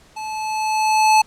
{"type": "tone with level ramp", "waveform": "square", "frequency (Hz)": 866, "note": "A5", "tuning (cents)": -28, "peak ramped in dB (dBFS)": [-28, -10], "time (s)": [0.16, 1.22], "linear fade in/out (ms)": 10, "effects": ["pink hiss -51 dBFS RMS until 1.26 s", "low-pass 9000 Hz 12 dB/octave"]}